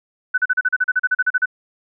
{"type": "tone bursts", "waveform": "sine", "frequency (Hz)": 1500, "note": "F#6", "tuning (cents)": 23, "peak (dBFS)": -13, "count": 15, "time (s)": [0.34, 1.458], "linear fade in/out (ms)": 10, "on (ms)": 40, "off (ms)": 37, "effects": []}